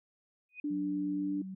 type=tone with exponential growth; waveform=sine; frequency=2489 Hz; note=D#7; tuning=in tune; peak=-38 dBFS; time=0.49-0.6 s; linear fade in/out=2 ms; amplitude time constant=22 ms
type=tone; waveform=sine; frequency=293.7 Hz; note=D4; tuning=in tune; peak=-31 dBFS; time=0.64-1.42 s; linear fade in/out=5 ms
type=tone with pitch glide; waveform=sine; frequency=185 to 189.76 Hz; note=F#3 to F#3; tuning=0 to +44 cents; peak=-39 dBFS; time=0.7-1.55 s; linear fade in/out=10 ms; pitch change=+44 cents; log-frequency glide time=1.13-1.34 s
effects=none